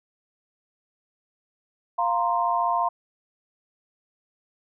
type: chord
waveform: sine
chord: F suspended fourth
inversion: none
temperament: equal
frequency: 698.5 / 932.3 / 1046.5 Hz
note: F5 / Bb5 / C6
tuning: 0 / 0 / 0 cents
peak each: -25 dBFS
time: 1.98-2.89 s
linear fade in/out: 10 ms
effects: none